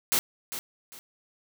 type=noise with echo; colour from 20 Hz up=white; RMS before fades=-24 dBFS; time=0.12-0.19 s; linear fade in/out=0 ms; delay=400 ms; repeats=2; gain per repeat=-11 dB; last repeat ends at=0.99 s; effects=none